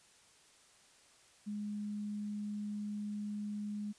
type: tone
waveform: sine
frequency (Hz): 207.9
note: G#3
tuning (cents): +2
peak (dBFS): -37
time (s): 1.46-3.93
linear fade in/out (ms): 20
effects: white hiss -64 dBFS RMS until 3.98 s + resampled to 22050 Hz